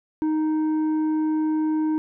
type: tone with tanh clipping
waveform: sine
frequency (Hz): 311.1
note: D#4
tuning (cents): 0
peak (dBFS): -21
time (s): 0.22-1.98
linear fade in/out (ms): 0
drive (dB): 6
effects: none